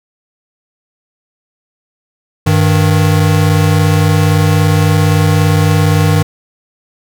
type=tone pair together; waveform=square; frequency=98.07 / 155.56 Hz; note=G2 / D#3; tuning=+1 / 0 cents; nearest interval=minor sixth; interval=799 cents; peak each=-11 dBFS; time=2.46-6.23 s; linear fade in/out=10 ms; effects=none